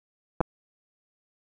clicks, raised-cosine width 1 ms, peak -9 dBFS, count 2, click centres 0.406 / 0.412 s, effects none

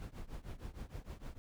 brown noise with tremolo, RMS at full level -42 dBFS, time 0-1.38 s, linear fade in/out 0 ms, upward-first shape triangle, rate 6.5 Hz, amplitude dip 95%, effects none

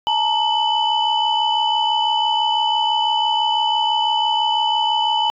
sine tone cluster, 860 / 926 / 2996 Hz, A5 / A#5 / F#7, -40 / -12 / +21 cents, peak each -19 dBFS, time 0.07-5.3 s, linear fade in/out 0 ms, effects tanh soft clip ceiling -9 dBFS

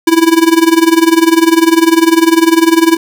square tone with tremolo, 329.6 Hz, E4, in tune, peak -3 dBFS, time 0.07-2.97 s, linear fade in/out 5 ms, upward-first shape sine, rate 20 Hz, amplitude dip 85%, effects none

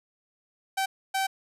sawtooth tone bursts at uneven times, 772 Hz, G5, 27 cents flat, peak -21 dBFS, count 2, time 0.77-0.86 / 1.14-1.27 s, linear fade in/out 10 ms, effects resampled to 32000 Hz

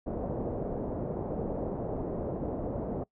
white low-pass noise, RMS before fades -34 dBFS, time 0.06-3.04 s, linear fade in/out 10 ms, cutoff 600 Hz, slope 24 dB/octave, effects noise-tail reverb RT60 0.1 s tail -22 dB re dry

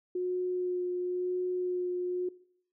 sine tone with vibrato, 361.2 Hz, F#4, 42 cents flat, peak -29 dBFS, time 0.15-2.29 s, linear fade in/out 5 ms, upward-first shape sine, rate 0.97 Hz, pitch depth 12 cents each way, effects noise-tail reverb RT60 0.6 s tail -19 dB re dry

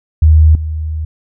sine tone with level steps, 78.1 Hz, D#2, 7 cents sharp, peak -3 / -16 dBFS, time 0.22-1.05 s, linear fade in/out 5 ms, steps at 0.55 s, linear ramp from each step 2 ms, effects none

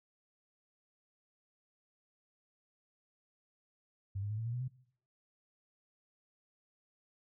sine tone with pitch steps, 98 / 102.58 / 107.36 / 112.38 / 117.62 / 123.12 / 128.86 Hz, G2 / G#2 / A2 / A2 / A#2 / B2 / C3, 0 / -21 / -42 / +37 / +16 / -5 / -26 cents, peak -35 dBFS, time 4.15-4.682 s, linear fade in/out 10 ms, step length 76 ms, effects noise-tail reverb RT60 0.6 s tail -20 dB re dry

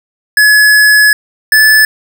square tone pair in turn, 1700 / 1735.7 Hz, G#6 / A6, +40 / -24 cents, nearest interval unison, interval 36 cents, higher second, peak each -4 dBFS, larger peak neither, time 0.37-1.13 / 1.52-1.85 s, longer first, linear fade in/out 2 ms, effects none

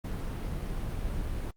brown noise, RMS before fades -33 dBFS, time 0.04-1.51 s, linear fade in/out 5 ms, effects Opus 32 kbps

